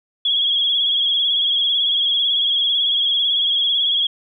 sine tone with vibrato, 3322 Hz, G#7, in tune, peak -15 dBFS, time 0.25-4.07 s, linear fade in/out 5 ms, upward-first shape sine, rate 18 Hz, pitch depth 51 cents each way, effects none

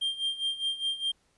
triangle tone with tremolo, 3186 Hz, G7, 27 cents sharp, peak -24 dBFS, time 0.01-1.12 s, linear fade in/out 10 ms, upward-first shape sine, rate 4.9 Hz, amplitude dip 80%, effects pink hiss -69 dBFS RMS until 1.37 s + resampled to 24000 Hz

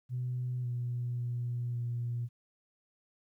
sine tone with pitch steps, 124.9 / 121.7 / 120.9 / 119.6 Hz, B2 / B2 / B2 / A#2, +20 / -25 / -36 / +45 cents, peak -31 dBFS, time 0.09-2.29 s, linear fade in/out 50 ms, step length 550 ms, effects tanh soft clip ceiling -27 dBFS + 12-bit

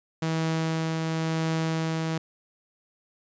sawtooth tone with tremolo, 161.4 Hz, E3, 36 cents flat, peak -20 dBFS, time 0.22-2.18 s, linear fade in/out 5 ms, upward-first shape triangle, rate 0.96 Hz, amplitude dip 25%, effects resampled to 16000 Hz

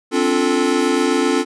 square chord, D minor seventh, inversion third, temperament equal with one note detuned, 261.6 / 289.3 / 349.2 / 440 Hz, C4 / D4 / F4 / A4, 0 / -26 / 0 / 0 cents, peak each -21 dBFS, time 0.11-1.45 s, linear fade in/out 50 ms, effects resampled to 22050 Hz

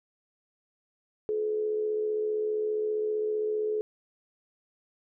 sine tone with amplitude modulation, 427.2 Hz, G#4, 49 cents sharp, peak -24 dBFS, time 1.29-3.81 s, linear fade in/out 0 ms, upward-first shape sine, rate 75.2 Hz, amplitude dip 45%, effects none

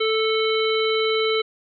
harmonic tone, 440 Hz, A4, in tune, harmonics 1 / 3 / 5 / 7 / 9, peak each -20 / -28 / -28 / -28 / -29 dBFS, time 0-1.42 s, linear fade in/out 10 ms, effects none

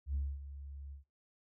sine tone with ADSR envelope, 69.9 Hz, C#2, 15 cents sharp, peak -30 dBFS, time 0.06-1.04 s, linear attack 86 ms, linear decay 240 ms, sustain -14 dB, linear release 120 ms, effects noise-tail reverb RT60 0.4 s tail -25 dB re dry + tanh soft clip ceiling -29 dBFS

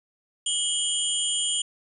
sine tone cluster, 2939 / 3232 / 7100 / 8930 Hz, F#7 / G#7 / A8 / C#9, -12 / -48 / +15 / +12 cents, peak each -29 dBFS, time 0.46-1.62 s, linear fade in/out 5 ms, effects none

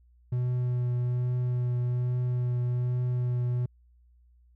triangle tone with vibrato, 123.47 Hz, B2, in tune, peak -23 dBFS, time 0.32-3.66 s, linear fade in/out 5 ms, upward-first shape triangle, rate 1.2 Hz, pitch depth 15 cents each way, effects added 60 Hz sine -57 dBFS peak until 4.55 s

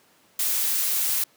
blue noise, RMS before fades -24 dBFS, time 0.39-1.24 s, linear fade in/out 5 ms, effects pink hiss -59 dBFS RMS until 1.36 s + high-pass 200 Hz 12 dB/octave

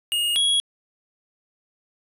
square tone pair in turn, 2856 / 3324 Hz, F7 / G#7, +38 / +1 cents, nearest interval minor third, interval 263 cents, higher second, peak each -21 / -18 dBFS, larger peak second, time 0.12-0.36 / 0.36-0.6 s, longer neither, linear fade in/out 0 ms, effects resampled to 32000 Hz + 9-bit

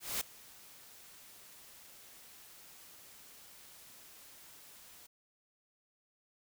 white noise with ADSR envelope, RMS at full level -34 dBFS, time 0-5.07 s, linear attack 210 ms, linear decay 4 ms, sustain -22 dB, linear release 12 ms, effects none

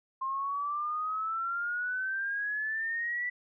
sine exponential sweep, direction up, 1056 to 1975.5 Hz, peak -30 dBFS, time 0.21-3.3 s, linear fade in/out 10 ms, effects none

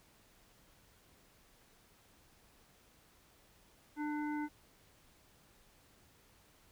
harmonic tone with a mistuned harmonic, 298.7 Hz, D4, 29 cents sharp, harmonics 1 / 3 / 5 / 7, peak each -36 / -43 / -48 / -51 dBFS, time 3.96-4.49 s, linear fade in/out 50 ms, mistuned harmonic 7, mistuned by -36 cents, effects pink hiss -66 dBFS RMS until 6.71 s

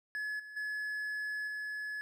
triangle tone with level steps, 1704 Hz, G#6, 44 cents sharp, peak -33 / -44 / -33 / -35 dBFS, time 0.15-2.01 s, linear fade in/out 0 ms, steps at 0.39 / 0.56 / 1.47 s, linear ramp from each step 10 ms, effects none

